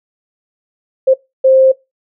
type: tone bursts at uneven times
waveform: sine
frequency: 527 Hz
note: C5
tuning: 12 cents sharp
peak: -5 dBFS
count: 2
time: 1.07-1.14 / 1.44-1.72 s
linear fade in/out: 10 ms
effects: noise-tail reverb RT60 0.2 s tail -20 dB re dry